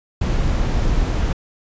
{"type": "noise", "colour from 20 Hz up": "brown", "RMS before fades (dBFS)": -18, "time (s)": [0.21, 1.33], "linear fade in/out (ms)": 5, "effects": ["resampled to 16000 Hz"]}